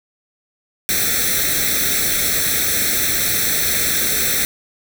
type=noise with comb filter; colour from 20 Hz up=white; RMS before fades=-18 dBFS; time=0.89-4.45 s; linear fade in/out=0 ms; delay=0.51 ms; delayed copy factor=+0.9; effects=none